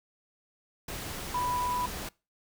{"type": "tone in noise", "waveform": "sine", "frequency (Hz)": 987.8, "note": "B5", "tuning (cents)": 0, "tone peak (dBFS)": -28, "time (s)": [1.34, 1.86], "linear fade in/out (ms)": 5, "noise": "pink", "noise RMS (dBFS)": -38, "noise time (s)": [0.88, 2.09], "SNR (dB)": 7, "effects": ["noise-tail reverb RT60 0.3 s tail -24 dB re dry"]}